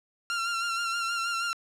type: tone with vibrato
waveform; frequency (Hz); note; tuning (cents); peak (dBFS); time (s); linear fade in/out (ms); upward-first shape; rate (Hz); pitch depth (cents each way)
sawtooth; 1375; F6; -27; -24; 0.3-1.53; 0; sine; 6.3; 37
effects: low-pass 8000 Hz 12 dB/octave + 9-bit